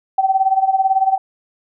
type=tone with tremolo; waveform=sine; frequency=769 Hz; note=G5; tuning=33 cents flat; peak=-9 dBFS; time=0.18-1.18 s; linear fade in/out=5 ms; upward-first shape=sine; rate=18 Hz; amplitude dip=80%; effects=none